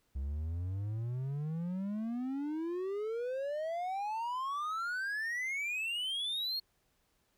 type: exponential sweep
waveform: triangle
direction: up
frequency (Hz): 65.41 to 4341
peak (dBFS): -32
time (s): 0.15-6.6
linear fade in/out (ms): 10
effects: pink hiss -75 dBFS RMS until 7.37 s